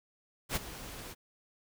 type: noise with ADSR envelope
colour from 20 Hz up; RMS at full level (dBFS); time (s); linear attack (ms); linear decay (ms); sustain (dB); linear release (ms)
pink; -30; 0.49-1.15; 68; 24; -15; 32
effects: none